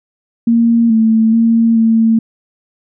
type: tone with pitch steps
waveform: sine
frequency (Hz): 232 / 222.6 / 228.7 / 225.2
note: A#3 / A3 / A#3 / A3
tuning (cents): -8 / +20 / -33 / +40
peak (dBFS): -7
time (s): 0.47-2.19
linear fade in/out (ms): 5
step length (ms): 430
effects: none